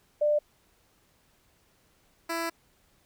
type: tone pair in turn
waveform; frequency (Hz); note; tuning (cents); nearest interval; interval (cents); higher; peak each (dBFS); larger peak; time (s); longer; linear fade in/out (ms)
sine / 10% pulse; 595 / 332.6; D5 / E4; +22 / +16; minor seventh; 1006; first; -21 / -21; neither; 0.21-0.39 / 2.29-2.5; second; 10
effects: pink hiss -66 dBFS RMS until 3.05 s